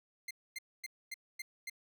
sawtooth tone bursts, 2093 Hz, C7, in tune, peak -36 dBFS, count 6, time 0.28-1.698 s, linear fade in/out 5 ms, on 28 ms, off 250 ms, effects none

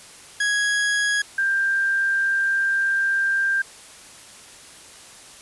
40% pulse / sine tone pair in turn, 1661.2 / 1585.9 Hz, G#6 / G6, 0 / +20 cents, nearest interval minor second, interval 80 cents, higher first, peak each -18 dBFS, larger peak neither, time 0.4-1.22 / 1.38-3.62 s, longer second, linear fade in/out 5 ms, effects white hiss -44 dBFS RMS until 5.41 s + resampled to 24000 Hz

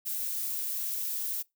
violet noise, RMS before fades -33 dBFS, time 0.05-1.43 s, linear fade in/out 20 ms, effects noise-tail reverb RT60 0.2 s tail -24 dB re dry

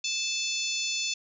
harmonic tone, 875 Hz, A5, 10 cents flat, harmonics 3 / 4 / 5 / 6 / 7 / 8, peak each -33 / -34 / -35 / -36 / -36 / -37 dBFS, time 0.04-1.14 s, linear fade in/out 5 ms, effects none

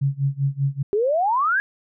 sine tone with tremolo, 138.59 Hz, C#3, in tune, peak -16 dBFS, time 0.01-0.83 s, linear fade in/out 10 ms, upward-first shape sine, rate 5.1 Hz, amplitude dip 95%
sine exponential sweep, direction up, 392 to 1685 Hz, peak -17 dBFS, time 0.93-1.6 s, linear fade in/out 0 ms
effects none

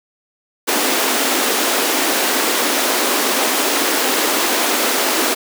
pink high-pass noise, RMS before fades -17 dBFS, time 0.67-5.35 s, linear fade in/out 20 ms, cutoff 250 Hz, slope 48 dB/octave, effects none

